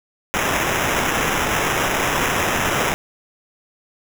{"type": "noise with sample-and-hold", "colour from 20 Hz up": "blue", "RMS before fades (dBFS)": -20, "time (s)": [0.34, 2.94], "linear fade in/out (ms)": 0, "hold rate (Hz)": 4410, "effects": []}